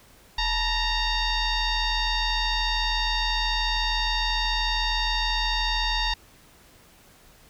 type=tone with frequency modulation; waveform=sine; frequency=1869 Hz; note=A#6; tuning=4 cents sharp; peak=-22 dBFS; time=0.38-6.14 s; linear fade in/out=5 ms; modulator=913 Hz; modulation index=3.2; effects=pink hiss -54 dBFS RMS until 7.49 s